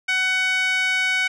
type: tone with band-pass filter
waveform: 5% pulse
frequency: 750 Hz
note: F#5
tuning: 23 cents sharp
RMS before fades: -21 dBFS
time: 0.08-1.28 s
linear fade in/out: 10 ms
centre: 1900 Hz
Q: 8.8
effects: none